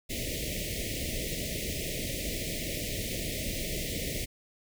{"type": "band-stop noise", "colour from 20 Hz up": "pink", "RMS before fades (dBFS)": -34, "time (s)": [0.09, 4.26], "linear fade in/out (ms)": 20, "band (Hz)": [660, 1900], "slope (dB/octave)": 96, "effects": []}